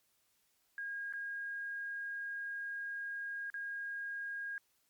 sine tone with dropouts, 1628 Hz, G#6, 35 cents flat, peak -38 dBFS, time 0.78-4.58 s, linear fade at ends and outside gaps 1 ms, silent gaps 1.126-1.136 / 3.501-3.541 s, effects white hiss -75 dBFS RMS until 4.89 s + MP3 96 kbps

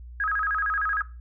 sine tone with vibrato, 1447 Hz, F#6, 39 cents flat, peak -23 dBFS, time 0.2-1.02 s, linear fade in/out 2 ms, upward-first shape square, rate 13 Hz, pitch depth 220 cents each way, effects noise-tail reverb RT60 0.3 s tail -17 dB re dry + added 60 Hz sine -39 dBFS peak until 1.2 s

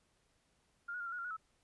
sine tone with pitch steps, 1401 / 1458 / 1400 / 1367 / 1453 / 1382 / 1459 / 1305 Hz, F6 / F#6 / F6 / F6 / F#6 / F6 / F#6 / E6, +5 / -26 / +4 / -37 / -32 / -19 / -25 / -18 cents, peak -39 dBFS, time 0.88-1.368 s, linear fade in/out 10 ms, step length 61 ms, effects pink hiss -75 dBFS RMS until 1.63 s + resampled to 24000 Hz

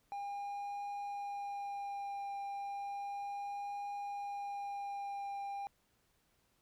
triangle tone with vibrato, 805 Hz, G5, 46 cents sharp, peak -37 dBFS, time 0.12-5.67 s, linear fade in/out 0 ms, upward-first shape triangle, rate 0.33 Hz, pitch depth 14 cents each way, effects pink hiss -75 dBFS RMS until 6.61 s

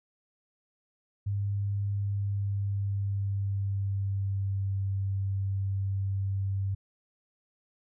sine tone with pitch glide, 100.6 to 97.62 Hz, G2 to G2, +45 to -7 cents, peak -27 dBFS, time 1.26-6.75 s, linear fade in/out 10 ms, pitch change -52 cents, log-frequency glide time 1.93-4.8 s, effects none

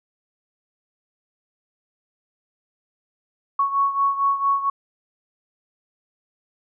sine beating tone pair, 1108.7 / 1113.1 Hz, C#6 / C#6, 0 / +7 cents, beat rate 4.4 Hz, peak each -19 / -24 dBFS, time 3.59-4.7 s, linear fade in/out 5 ms, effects none

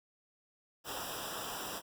pink noise with comb filter, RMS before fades -41 dBFS, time 0.84-1.82 s, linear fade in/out 50 ms, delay 0.46 ms, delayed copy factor -0.9, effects none

